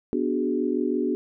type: chord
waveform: sine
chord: G# half-diminished seventh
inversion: first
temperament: equal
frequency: 246.9 / 293.7 / 370 / 415.3 Hz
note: B3 / D4 / F#4 / G#4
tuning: 0 / 0 / 0 / 0 cents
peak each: -27 / -27 / -27 / -30 dBFS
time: 0.13-1.15 s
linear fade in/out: 0 ms
effects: none